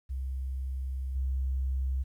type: tone with level steps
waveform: sine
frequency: 65.7 Hz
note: C2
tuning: 8 cents sharp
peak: -31 / -27 dBFS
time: 0.09-2.04 s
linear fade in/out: 20 ms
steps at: 1.15 s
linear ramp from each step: 10 ms
effects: 11-bit